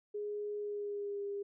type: tone with pitch glide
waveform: sine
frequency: 415.3 to 403 Hz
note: G#4 to G4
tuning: 0 to +48 cents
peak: -36 dBFS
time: 0.14-1.43 s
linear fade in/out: 10 ms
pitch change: -52 cents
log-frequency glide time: 0.58-1.23 s
effects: none